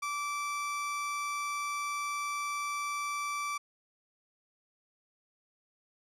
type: tone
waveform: 30% pulse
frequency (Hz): 1163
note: D6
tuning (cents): -17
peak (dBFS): -30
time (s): 0.02-3.58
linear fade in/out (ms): 10
effects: low-pass 11000 Hz 12 dB/octave